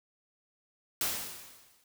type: noise with exponential decay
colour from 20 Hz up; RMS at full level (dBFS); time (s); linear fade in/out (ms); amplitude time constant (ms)
white; -29; 1.01-1.84; 2; 180
effects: none